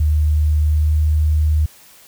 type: tone with pitch glide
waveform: sine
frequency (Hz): 76 to 76.79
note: D#2 to D#2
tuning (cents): -40 to -22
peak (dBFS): -12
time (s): 0-1.66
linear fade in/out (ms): 5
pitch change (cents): +18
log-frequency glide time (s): 0.66-0.95
effects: white hiss -46 dBFS RMS until 2.07 s